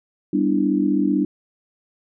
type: chord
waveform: sine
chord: E minor seventh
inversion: first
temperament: equal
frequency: 196 / 246.9 / 293.7 / 329.6 Hz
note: G3 / B3 / D4 / E4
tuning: 0 / 0 / 0 / 0 cents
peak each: -22 / -25 / -19 / -24 dBFS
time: 0.33-1.25 s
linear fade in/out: 5 ms
effects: none